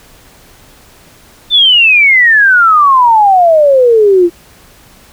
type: exponential sweep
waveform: sine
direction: down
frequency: 3592 to 335.7 Hz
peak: -3 dBFS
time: 1.5-4.3 s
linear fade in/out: 50 ms
effects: pink hiss -41 dBFS RMS until 5.12 s